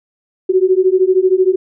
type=beating tone pair; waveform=sine; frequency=367.1 / 380.1 Hz; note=F#4 / F#4; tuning=-14 / +47 cents; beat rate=13 Hz; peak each=-12 dBFS; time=0.49-1.56 s; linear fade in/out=10 ms; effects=none